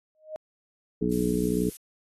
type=tone with exponential growth; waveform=sine; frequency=622 Hz; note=D#5; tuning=1 cent flat; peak=-29 dBFS; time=0.15-0.36 s; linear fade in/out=0 ms; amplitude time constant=44 ms
type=harmonic tone; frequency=60.6 Hz; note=B1; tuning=32 cents flat; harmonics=1 / 2 / 3 / 4 / 5 / 6 / 7; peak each=-38 / -39 / -28 / -29 / -29 / -39 / -29 dBFS; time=1.01-1.7 s; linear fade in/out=10 ms
type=noise; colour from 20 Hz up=violet; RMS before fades=-38 dBFS; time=1.11-1.77 s; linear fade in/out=10 ms
effects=AAC 32 kbps